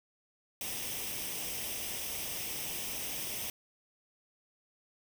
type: noise with comb filter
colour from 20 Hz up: white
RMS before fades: -38 dBFS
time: 0.61-3.5 s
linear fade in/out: 2 ms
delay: 0.35 ms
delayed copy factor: +0.6
effects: none